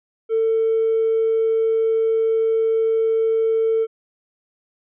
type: tone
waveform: triangle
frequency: 447.8 Hz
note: A4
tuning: 30 cents sharp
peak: -12 dBFS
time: 0.29-3.87 s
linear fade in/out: 50 ms
effects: tanh soft clip ceiling -13 dBFS + resampled to 8000 Hz